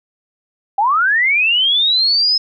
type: linear sweep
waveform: sine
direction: up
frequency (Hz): 761 to 5170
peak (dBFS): -11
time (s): 0.78-2.38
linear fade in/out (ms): 5
effects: none